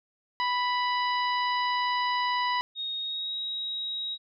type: harmonic tone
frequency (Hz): 987.8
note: B5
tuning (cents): 0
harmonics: 1 / 2 / 3 / 4 / 5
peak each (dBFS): -26 / -32 / -36 / -38 / -40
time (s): 0.4-2.61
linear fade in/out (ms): 0
type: tone with pitch glide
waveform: sine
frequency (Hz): 3729 to 3810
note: A#7 to A#7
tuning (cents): 0 to +37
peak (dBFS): -30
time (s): 2.75-4.18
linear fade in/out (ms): 50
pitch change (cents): +37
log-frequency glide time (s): 2.99-3.36
effects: none